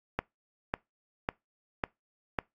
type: click train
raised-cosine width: 0.5 ms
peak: -13 dBFS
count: 5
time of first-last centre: 0.19-2.388 s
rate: 1.82 Hz
effects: noise-tail reverb RT60 0.2 s tail -24 dB re dry + AAC 64 kbps